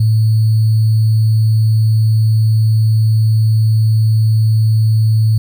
sine tone with sample-and-hold, 110 Hz, A2, in tune, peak -8 dBFS, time 0-5.38 s, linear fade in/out 5 ms, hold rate 4410 Hz, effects none

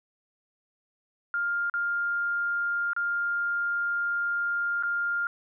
sine tone with dropouts, 1403 Hz, F6, 8 cents sharp, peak -25 dBFS, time 1.34-5.27 s, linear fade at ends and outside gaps 1 ms, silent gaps 1.698-1.739 / 2.933-2.964 / 4.826-4.834 s, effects none

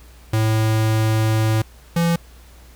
square tone pair in turn, 110 / 169.14 Hz, A2 / E3, 0 / +45 cents, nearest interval perfect fifth, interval 745 cents, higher second, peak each -16 / -16 dBFS, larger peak neither, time 0.33-1.62 / 1.96-2.16 s, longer first, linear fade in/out 5 ms, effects added 60 Hz sine -43 dBFS peak until 2.75 s + pink hiss -50 dBFS RMS until 2.75 s

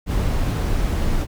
brown noise, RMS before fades -20 dBFS, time 0.06-1.27 s, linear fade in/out 50 ms, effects none

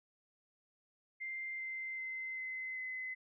sine tone with pitch steps, 2093 / 2079 / 2064 / 2050 / 2036 Hz, C7 / C7 / C7 / C7 / C7, 0 / -12 / -24 / -36 / -48 cents, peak -39 dBFS, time 1.2-3.15 s, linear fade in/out 20 ms, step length 390 ms, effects none

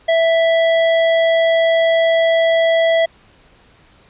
square tone, 659.3 Hz, E5, in tune, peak -12 dBFS, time 0.08-3.06 s, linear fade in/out 10 ms, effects pink hiss -50 dBFS RMS until 4.09 s + resampled to 8000 Hz

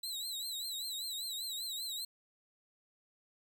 sawtooth tone with vibrato, 3951 Hz, B7, in tune, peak -35 dBFS, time 0.03-2.05 s, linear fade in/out 5 ms, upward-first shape triangle, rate 5.1 Hz, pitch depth 120 cents each way, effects none

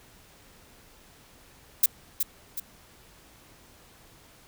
violet noise with echo, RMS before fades -18 dBFS, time 1.83-1.86 s, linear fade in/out 5 ms, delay 370 ms, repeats 2, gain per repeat -7 dB, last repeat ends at 2.6 s, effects pink hiss -55 dBFS RMS until 4.47 s

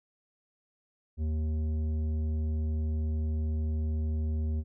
sine tone with tanh clipping, 77.78 Hz, D#2, in tune, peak -29 dBFS, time 1.17-4.64 s, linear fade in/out 50 ms, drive 10 dB, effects none

